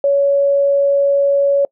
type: tone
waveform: sine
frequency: 561 Hz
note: C#5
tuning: 21 cents sharp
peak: -10 dBFS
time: 0.04-1.65 s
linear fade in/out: 2 ms
effects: noise-tail reverb RT60 0.1 s tail -24 dB re dry